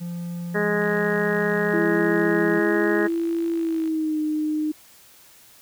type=tone; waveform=triangle; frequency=172.8 Hz; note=F3; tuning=18 cents flat; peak=-26 dBFS; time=0-2.6 s; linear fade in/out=20 ms
type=harmonic tone; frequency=207.7 Hz; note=G#3; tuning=in tune; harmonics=1 / 2 / 3 / 4 / 5 / 6 / 7 / 8 / 9; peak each=-28 / -23 / -30 / -35 / -36 / -36 / -35 / -28 / -29 dBFS; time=0.54-3.08 s; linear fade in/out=20 ms
type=click train; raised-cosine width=0.3 ms; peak=-29 dBFS; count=163; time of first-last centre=0.82-3.877 s; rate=53 Hz
type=tone with pitch glide; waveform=sine; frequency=334.1 to 306.4 Hz; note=E4 to D#4; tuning=+23 to -27 cents; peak=-21 dBFS; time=1.73-4.72 s; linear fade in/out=10 ms; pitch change=-150 cents; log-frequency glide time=3.53-4.2 s
effects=white hiss -51 dBFS RMS until 5.61 s